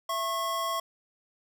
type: tone pair together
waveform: square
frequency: 665.9 / 1090 Hz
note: E5 / C#6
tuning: +17 / -29 cents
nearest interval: major sixth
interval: 854 cents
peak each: -35 / -30 dBFS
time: 0.09-0.8 s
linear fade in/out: 5 ms
effects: none